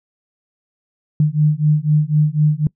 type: beating tone pair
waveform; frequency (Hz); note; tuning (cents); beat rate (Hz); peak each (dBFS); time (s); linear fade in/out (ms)
sine; 149.4 / 153.4; D3 / D#3; +30 / -24; 4; -15; 1.2-2.67; 2
effects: noise-tail reverb RT60 0.1 s tail -24 dB re dry